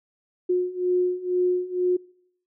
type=beating tone pair; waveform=sine; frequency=360 / 362.1 Hz; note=F#4 / F#4; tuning=-47 / -37 cents; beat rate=2.1 Hz; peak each=-25 / -23 dBFS; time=0.49-1.97 s; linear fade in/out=10 ms; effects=noise-tail reverb RT60 0.7 s tail -25 dB re dry